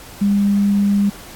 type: tone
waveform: sine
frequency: 201.6 Hz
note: G3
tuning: 49 cents sharp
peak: -12 dBFS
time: 0.21-1.1 s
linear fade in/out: 10 ms
effects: pink hiss -38 dBFS RMS until 1.35 s + AAC 64 kbps